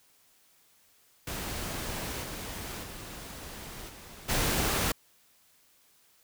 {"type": "noise with level steps", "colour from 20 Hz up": "pink", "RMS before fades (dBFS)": [-36, -39, -43, -48, -28], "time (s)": [1.27, 4.92], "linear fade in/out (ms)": 5, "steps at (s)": [2.22, 2.82, 3.88, 4.28], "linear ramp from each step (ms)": 20, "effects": ["white hiss -64 dBFS RMS until 6.23 s"]}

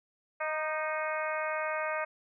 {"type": "harmonic tone with a mistuned harmonic", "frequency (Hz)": 311.1, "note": "D#4", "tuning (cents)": 0, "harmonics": [2, 3, 4, 5, 6, 7, 8], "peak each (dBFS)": [-34, -39, -37, -38, -42, -40, -44], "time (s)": [0.4, 2.05], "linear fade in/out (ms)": 10, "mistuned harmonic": 4, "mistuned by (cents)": -23, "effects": []}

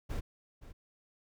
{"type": "noise with echo", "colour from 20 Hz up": "brown", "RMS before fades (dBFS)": -35, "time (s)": [0.09, 0.21], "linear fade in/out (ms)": 20, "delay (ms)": 520, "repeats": 1, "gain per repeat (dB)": -14, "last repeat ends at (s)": 0.73, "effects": []}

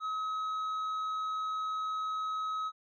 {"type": "tone with tanh clipping", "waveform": "triangle", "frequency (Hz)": 1277, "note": "D#6", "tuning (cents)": 45, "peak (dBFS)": -33, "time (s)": [0, 2.72], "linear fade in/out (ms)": 50, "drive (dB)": 9, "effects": []}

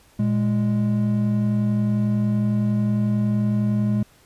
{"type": "tone pair together", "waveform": "triangle", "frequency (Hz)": [116.71, 207.7], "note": ["A#2", "G#3"], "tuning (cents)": [3, 0], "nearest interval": "minor seventh", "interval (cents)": 997, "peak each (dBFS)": [-20, -18], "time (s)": [0.19, 4.03], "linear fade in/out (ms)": 5, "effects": ["pink hiss -55 dBFS RMS until 4.25 s", "resampled to 32000 Hz"]}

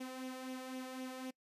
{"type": "tone with flanger", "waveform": "sawtooth", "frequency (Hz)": 258.1, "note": "C4", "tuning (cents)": -23, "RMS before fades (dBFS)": -45, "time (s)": [0, 1.31], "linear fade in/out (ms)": 10, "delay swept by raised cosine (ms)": [0.32, 1.72], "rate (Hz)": 3.9, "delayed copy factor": 0.55, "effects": ["noise-tail reverb RT60 0.1 s tail -24 dB re dry", "resampled to 32000 Hz"]}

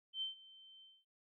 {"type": "tone with ADSR envelope", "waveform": "sine", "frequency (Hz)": 3100, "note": "G7", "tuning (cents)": -20, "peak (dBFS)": -36, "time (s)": [0.13, 1.05], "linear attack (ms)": 86, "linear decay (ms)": 130, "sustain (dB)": -21, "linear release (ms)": 230, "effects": []}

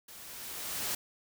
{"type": "noise with level ramp", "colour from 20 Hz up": "white", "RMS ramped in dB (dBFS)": [-50, -33], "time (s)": [0.08, 0.95], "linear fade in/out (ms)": 5, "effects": []}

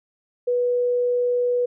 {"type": "tone", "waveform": "sine", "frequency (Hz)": 489.7, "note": "B4", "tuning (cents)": -15, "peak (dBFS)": -18, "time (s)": [0.47, 1.66], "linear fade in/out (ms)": 10, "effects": []}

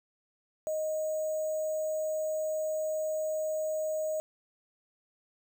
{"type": "tone with sample-and-hold", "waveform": "sine", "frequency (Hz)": 622.3, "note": "D#5", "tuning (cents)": 0, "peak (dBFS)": -29, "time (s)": [0.67, 4.2], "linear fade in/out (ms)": 0, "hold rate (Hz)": 7350, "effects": []}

